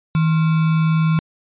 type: tone with sample-and-hold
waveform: sine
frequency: 160.3 Hz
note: E3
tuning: 48 cents flat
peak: -13 dBFS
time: 0.15-1.19 s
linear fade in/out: 0 ms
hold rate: 1225 Hz
effects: resampled to 8000 Hz